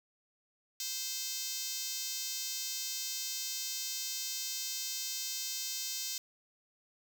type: tone with high-pass filter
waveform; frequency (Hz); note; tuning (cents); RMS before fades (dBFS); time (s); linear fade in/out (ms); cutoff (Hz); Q
5% pulse; 520; C5; -11; -38; 0.8-6.18; 2; 5400; 0.83
effects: none